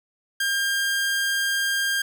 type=tone; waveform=sawtooth; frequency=1604 Hz; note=G6; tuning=39 cents sharp; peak=-18 dBFS; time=0.4-2.02 s; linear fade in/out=5 ms; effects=none